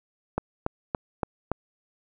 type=click train; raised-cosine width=1 ms; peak=-11 dBFS; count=5; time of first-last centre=0.38-1.516 s; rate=3.52 Hz; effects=none